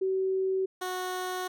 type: tone pair in turn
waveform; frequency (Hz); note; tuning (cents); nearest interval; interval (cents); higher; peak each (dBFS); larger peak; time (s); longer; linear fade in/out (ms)
sine / 15% pulse; 380 / 367.3; F#4 / F#4; +46 / -13; minor second; 59; first; -25; neither; 0.01-0.66 / 0.81-1.48; second; 10
effects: none